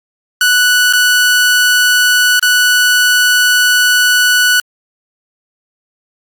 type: tone with dropouts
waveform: sawtooth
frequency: 1480 Hz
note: F#6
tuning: in tune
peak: -4 dBFS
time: 0.41-4.6 s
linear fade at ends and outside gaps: 2 ms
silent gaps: 0.927-0.934 / 2.395-2.426 s
effects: Opus 48 kbps